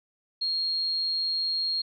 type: tone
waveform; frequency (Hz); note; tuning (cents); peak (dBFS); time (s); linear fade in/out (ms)
sine; 4255; C8; +28; -25; 0.41-1.82; 10
effects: none